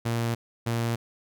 sawtooth tone pair in turn, 116.54 / 116.54 Hz, A#2 / A#2, 0 / 0 cents, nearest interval unison, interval 0 cents, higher neither, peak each -21 dBFS, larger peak neither, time 0.05-0.35 / 0.66-0.96 s, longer neither, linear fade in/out 10 ms, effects none

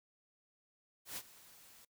white noise with ADSR envelope, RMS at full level -42 dBFS, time 1.05-1.85 s, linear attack 120 ms, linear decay 49 ms, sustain -18 dB, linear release 6 ms, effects noise-tail reverb RT60 0.1 s tail -23 dB re dry

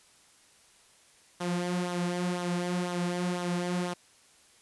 sawtooth tone with flanger, 177.2 Hz, F3, 25 cents sharp, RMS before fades -31 dBFS, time 1.4-3.94 s, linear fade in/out 10 ms, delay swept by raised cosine 0.4 to 4.9 ms, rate 2 Hz, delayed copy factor -0.55, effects white hiss -60 dBFS RMS until 4.61 s + resampled to 24000 Hz

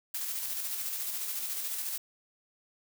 blue noise with tremolo, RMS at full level -34 dBFS, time 0.14-1.98 s, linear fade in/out 5 ms, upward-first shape square, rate 14 Hz, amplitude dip 30%, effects none

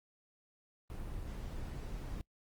brown noise, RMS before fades -42 dBFS, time 0.9-2.21 s, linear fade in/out 0 ms, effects noise-tail reverb RT60 0.1 s tail -24 dB re dry + Opus 24 kbps

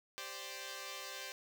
5% pulse chord, G suspended fourth, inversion none, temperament equal, 392 / 523.3 / 587.3 Hz, G4 / C5 / D5, 0 / 0 / 0 cents, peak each -39 / -35 / -37 dBFS, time 0.18-1.32 s, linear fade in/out 0 ms, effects none

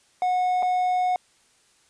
triangle tone with dropouts, 730 Hz, F#5, 24 cents flat, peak -18 dBFS, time 0.22-1.16 s, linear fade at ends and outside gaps 1 ms, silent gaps 0.625-0.629 s, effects white hiss -61 dBFS RMS until 1.89 s + resampled to 22050 Hz

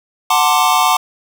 square chord, D dominant seventh, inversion first, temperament equal with one note detuned, 740 / 889.7 / 1046.5 / 1174.7 Hz, F#5 / A5 / C6 / D6, 0 / +19 / 0 / 0 cents, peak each -17 dBFS, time 0.3-0.97 s, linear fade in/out 5 ms, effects none

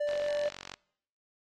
triangle tone, 587.3 Hz, D5, in tune, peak -26 dBFS, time 0-0.49 s, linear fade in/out 10 ms
click train, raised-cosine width 0.2 ms, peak -24 dBFS, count 31, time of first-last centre 0.09-0.739 s, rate 46.2 Hz
effects noise-tail reverb RT60 0.7 s tail -25 dB re dry + AAC 32 kbps

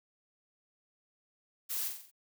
blue noise with echo, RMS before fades -36 dBFS, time 1.69-1.89 s, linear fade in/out 20 ms, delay 45 ms, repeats 5, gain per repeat -5 dB, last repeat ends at 2.115 s, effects none

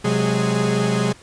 45% pulse tone cluster, 129.6 / 183.2 / 207.7 / 413.6 Hz, C3 / F#3 / G#3 / G#4, -16 / -17 / 0 / -7 cents, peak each -23 dBFS, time 0.04-1.13 s, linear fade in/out 10 ms, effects pink hiss -46 dBFS RMS until 1.22 s + resampled to 22050 Hz

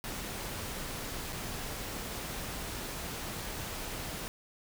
pink noise with dropouts, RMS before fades -39 dBFS, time 0.04-4.28 s, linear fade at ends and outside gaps 0 ms, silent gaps 1.324-1.329 s, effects none

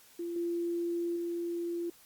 sine tone with level steps, 342.9 Hz, F4, 32 cents flat, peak -34 / -30 / -32 dBFS, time 0.19-1.9 s, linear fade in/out 5 ms, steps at 0.36 / 1.16 s, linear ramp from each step 2 ms, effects white hiss -59 dBFS RMS until 2.05 s + Opus 48 kbps

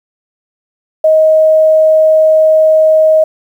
sine tone, 629 Hz, D#5, 19 cents sharp, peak -4 dBFS, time 1.04-3.24 s, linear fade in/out 5 ms, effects 7-bit

